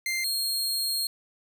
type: tone pair in turn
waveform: sawtooth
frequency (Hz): 2093 / 4247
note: C7 / C8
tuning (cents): 0 / +25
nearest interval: octave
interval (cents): 1225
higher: second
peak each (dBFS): -23 / -23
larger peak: neither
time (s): 0.06-0.24 / 0.24-1.07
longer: second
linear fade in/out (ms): 2
effects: none